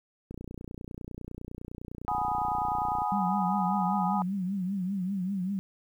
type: click train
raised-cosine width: 3 ms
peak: -27 dBFS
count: 82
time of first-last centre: 0.31-3.019 s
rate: 29.9 Hz
type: chord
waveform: sine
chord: G# minor seventh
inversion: third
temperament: equal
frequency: 740 / 830.6 / 987.8 / 1244.5 Hz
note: F#5 / G#5 / B5 / D#6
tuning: 0 / 0 / 0 / 0 cents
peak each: -34 / -29 / -35 / -34 dBFS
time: 2.08-4.22 s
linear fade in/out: 0 ms
type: tone with vibrato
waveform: sine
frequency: 190 Hz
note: F#3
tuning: 46 cents sharp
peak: -28 dBFS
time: 3.12-5.59 s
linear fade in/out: 0 ms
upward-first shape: triangle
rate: 5.1 Hz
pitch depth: 130 cents each way
effects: 10-bit